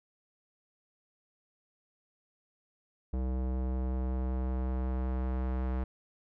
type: tone with low-pass filter sweep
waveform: square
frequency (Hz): 63.9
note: C2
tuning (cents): -40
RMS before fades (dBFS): -32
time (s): 3.13-5.84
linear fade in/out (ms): 5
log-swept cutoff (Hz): 600 to 1400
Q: 0.77
effects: none